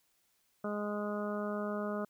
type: harmonic tone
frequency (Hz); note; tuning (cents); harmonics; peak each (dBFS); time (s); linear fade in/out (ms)
207.6; G#3; 0; 1 / 2 / 3 / 4 / 5 / 6 / 7; -37 / -40 / -39 / -51 / -48 / -43 / -48; 0.64-2.05; 5
effects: white hiss -74 dBFS RMS until 2.09 s